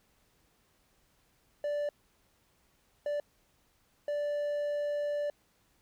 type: tone bursts at uneven times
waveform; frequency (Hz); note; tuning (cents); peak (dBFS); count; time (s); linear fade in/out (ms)
triangle; 585; D5; -7; -28; 3; 1.64-1.89 / 3.06-3.2 / 4.08-5.3; 2
effects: pink hiss -70 dBFS RMS until 5.81 s